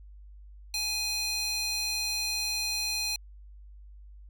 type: tone with high-pass filter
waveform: square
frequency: 831 Hz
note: G#5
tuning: 1 cent sharp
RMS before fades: -31 dBFS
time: 0.74-3.16 s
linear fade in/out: 2 ms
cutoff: 3600 Hz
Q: 2.1
effects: added 50 Hz sine -46 dBFS peak until 4.29 s